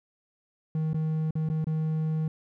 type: tone with dropouts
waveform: triangle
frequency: 157.4 Hz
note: D#3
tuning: 20 cents sharp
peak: -23 dBFS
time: 0.75-2.28 s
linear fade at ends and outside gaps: 2 ms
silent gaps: 0.933-0.944 / 1.308-1.354 / 1.489-1.499 / 1.644-1.669 s
effects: none